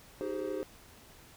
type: chord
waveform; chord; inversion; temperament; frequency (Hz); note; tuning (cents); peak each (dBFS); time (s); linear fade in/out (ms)
triangle; Ab major seventh; second; equal with one note detuned; 311.1 / 382.4 / 415.3 / 523.3; Eb4 / G4 / Ab4 / C5; 0 / -43 / 0 / 0; -38 / -36 / -37 / -37; 0.21-0.63; 0
effects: pink hiss -56 dBFS RMS until 1.36 s